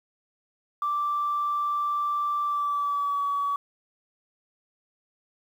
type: tone with pitch glide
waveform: sine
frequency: 1172 to 1136 Hz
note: D6 to C#6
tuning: -4 to +42 cents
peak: -23 dBFS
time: 0.82-3.56 s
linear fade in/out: 2 ms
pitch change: -54 cents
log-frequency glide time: 2.43-3.23 s
effects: tanh soft clip ceiling -19 dBFS + 9-bit